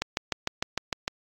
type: click train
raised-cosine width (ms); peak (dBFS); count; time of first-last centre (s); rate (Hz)
0.2; -9; 8; 0.02-1.079; 6.61
effects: AAC 48 kbps